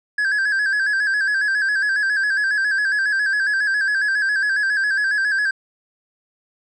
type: tone with vibrato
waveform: triangle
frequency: 1629 Hz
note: G#6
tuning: 34 cents flat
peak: -15 dBFS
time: 0.18-5.51 s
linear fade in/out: 5 ms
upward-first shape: square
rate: 7.3 Hz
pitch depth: 62 cents each way
effects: resampled to 22050 Hz